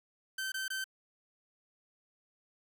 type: tone bursts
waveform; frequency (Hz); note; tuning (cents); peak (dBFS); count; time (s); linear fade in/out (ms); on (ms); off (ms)
sawtooth; 1545; G6; -26; -31; 3; 0.38-0.842; 5; 140; 21
effects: none